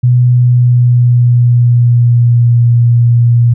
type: tone with pitch glide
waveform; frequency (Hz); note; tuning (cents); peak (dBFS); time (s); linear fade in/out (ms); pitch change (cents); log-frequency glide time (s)
sine; 123.47 to 118.92; B2 to A#2; 0 to +35; -4; 0.03-3.54; 10; -65; 0.26-2.59
effects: none

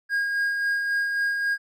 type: tone with tremolo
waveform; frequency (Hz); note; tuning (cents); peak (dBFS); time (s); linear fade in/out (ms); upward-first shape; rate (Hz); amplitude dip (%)
triangle; 1629; G#6; -34; -19; 0.09-1.58; 50; sine; 3.7; 35
effects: none

